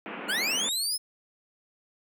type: band-pass noise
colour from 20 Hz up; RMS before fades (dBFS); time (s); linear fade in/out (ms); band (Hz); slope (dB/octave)
pink; -38; 0.06-0.69; 0; 190 to 2800; 48
type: linear sweep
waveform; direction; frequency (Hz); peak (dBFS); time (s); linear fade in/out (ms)
25% pulse; up; 1378 to 5240; -22; 0.28-0.98; 20
effects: none